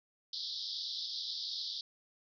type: band-pass noise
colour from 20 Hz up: white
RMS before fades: -40 dBFS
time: 0.33-1.81 s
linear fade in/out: 2 ms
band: 3400 to 5200 Hz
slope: 96 dB/octave
effects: none